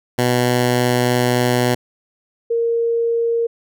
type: tone pair in turn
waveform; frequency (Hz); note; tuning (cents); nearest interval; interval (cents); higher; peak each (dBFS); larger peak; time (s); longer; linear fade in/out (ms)
10% pulse / sine; 123.47 / 464.3; B2 / A#4; 0 / -7; octave + major seventh; 2293; second; -6 / -15; first; 0.18-1.75 / 2.5-3.47; first; 10
effects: none